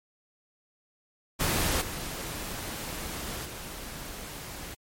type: noise with level steps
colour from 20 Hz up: pink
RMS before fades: -27 / -36 / -40 dBFS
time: 1.39-4.75 s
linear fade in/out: 20 ms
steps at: 1.81 / 3.45 s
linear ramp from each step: 5 ms
effects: MP3 64 kbps